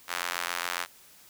square tone with high-pass filter, 43.65 Hz, F1, in tune, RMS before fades -33 dBFS, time 0.07-0.87 s, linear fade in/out 50 ms, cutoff 1300 Hz, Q 1.1, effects white hiss -55 dBFS RMS until 1.29 s

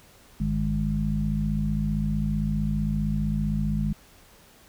harmonic tone with a mistuned harmonic, 51 Hz, G#1, 31 cents flat, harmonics 1 / 2 / 3 / 4, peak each -28 / -39 / -27 / -27 dBFS, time 0.4-3.93 s, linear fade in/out 5 ms, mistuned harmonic 4, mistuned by +37 cents, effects pink hiss -54 dBFS RMS until 4.68 s

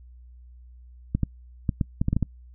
clicks, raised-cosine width 5 ms, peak -10 dBFS, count 9, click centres 1.15 / 1.233 / 1.692 / 1.812 / 2.015 / 2.084 / 2.13 / 2.166 / 2.227 s, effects noise-tail reverb RT60 0.1 s tail -26 dB re dry + added 61 Hz sine -45 dBFS peak until 2.54 s

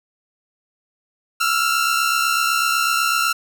sawtooth tone pair together, 1327 / 1395 Hz, E6 / F6, +11 / -2 cents, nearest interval minor second, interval 87 cents, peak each -16 dBFS, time 1.4-3.33 s, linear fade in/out 10 ms, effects none

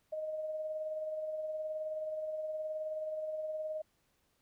sine tone with tremolo, 622 Hz, D#5, 1 cent flat, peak -34 dBFS, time 0.12-3.82 s, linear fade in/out 10 ms, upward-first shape sine, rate 19 Hz, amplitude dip 35%, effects pink hiss -75 dBFS RMS until 4.41 s

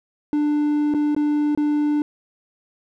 triangle tone with dropouts, 296.4 Hz, D4, 16 cents sharp, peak -15 dBFS, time 0.33-2.02 s, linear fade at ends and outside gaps 1 ms, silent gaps 0.939-0.946 / 1.148-1.164 / 1.55-1.575 s, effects none

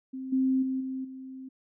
sine tone with level steps, 262.3 Hz, C4, 4 cents sharp, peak -34 / -22 / -27 / -31 / -39 dBFS, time 0.13-1.49 s, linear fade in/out 10 ms, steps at 0.32 / 0.62 / 0.8 / 1.04 s, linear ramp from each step 10 ms, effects none

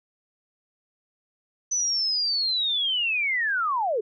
sine linear sweep, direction down, 6070 to 392.7 Hz, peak -22 dBFS, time 1.71-4.01 s, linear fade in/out 10 ms, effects none

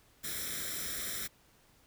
white noise with comb filter, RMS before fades -38 dBFS, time 0.23-1.28 s, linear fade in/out 20 ms, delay 0.54 ms, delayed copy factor +0.8, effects pink hiss -65 dBFS RMS until 1.86 s

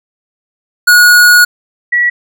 square / sine tone pair in turn, 1452 / 1934.2 Hz, F#6 / B6, -33 / -37 cents, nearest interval perfect fourth, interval 496 cents, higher second, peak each -3 / -7 dBFS, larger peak first, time 0.87-1.45 / 1.92-2.1 s, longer first, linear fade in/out 10 ms, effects none

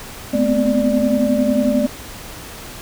sine tone cluster, 216 / 247 / 258.1 / 588 Hz, A3 / B3 / C4 / D5, -32 / 0 / -23 / +2 cents, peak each -19 dBFS, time 0.33-1.87 s, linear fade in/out 10 ms, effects pink hiss -34 dBFS RMS until 2.81 s

